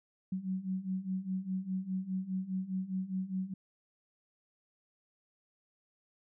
sine beating tone pair, 185 / 189.9 Hz, F#3 / F#3, 0 / +45 cents, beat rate 4.9 Hz, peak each -38 / -35 dBFS, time 0.32-3.54 s, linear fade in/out 5 ms, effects none

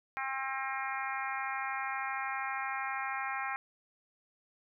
harmonic tone, 267.3 Hz, C4, 37 cents sharp, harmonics 3 / 4 / 5 / 6 / 7 / 8 / 9, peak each -39 / -40 / -41 / -42 / -42 / -43 / -44 dBFS, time 0.17-3.56 s, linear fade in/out 0 ms, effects none

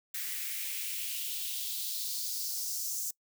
blue noise with high-pass filter sweep, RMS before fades -36 dBFS, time 0.14-3.11 s, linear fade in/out 5 ms, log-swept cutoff 1800 to 6500 Hz, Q 2.7, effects noise-tail reverb RT60 0.1 s tail -23 dB re dry

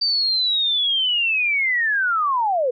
sine linear sweep, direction down, 4650 to 470.3 Hz, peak -17 dBFS, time 0.01-2.71 s, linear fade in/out 10 ms, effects none

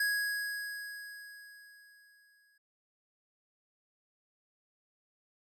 square tone with exponential decay, 1661.2 Hz, G#6, in tune, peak -28 dBFS, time 0-2.58 s, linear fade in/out 5 ms, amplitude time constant 560 ms, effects none

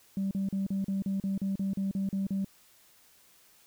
sine tone bursts, 194.7 Hz, G3, 12 cents flat, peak -26 dBFS, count 13, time 0.17-2.446 s, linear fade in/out 2 ms, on 140 ms, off 38 ms, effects tanh soft clip ceiling -25 dBFS + white hiss -61 dBFS RMS until 3.66 s

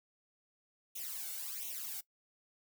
blue noise with flanger, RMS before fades -42 dBFS, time 0.95-2.01 s, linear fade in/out 10 ms, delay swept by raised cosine 0.31 to 1.41 ms, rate 1.4 Hz, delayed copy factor +1, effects noise-tail reverb RT60 0.1 s tail -20 dB re dry

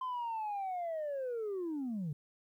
sine linear sweep, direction down, 1040 to 138.59 Hz, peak -33 dBFS, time 0.01-2.13 s, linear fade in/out 5 ms, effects tanh soft clip ceiling -33 dBFS + 12-bit

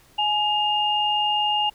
sine tone pair together, 840 / 2825 Hz, G#5 / F7, +19 / +19 cents, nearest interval octave + major sixth, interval 2100 cents, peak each -22 dBFS, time 0.18-1.7 s, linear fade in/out 10 ms, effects pink hiss -55 dBFS RMS until 1.74 s

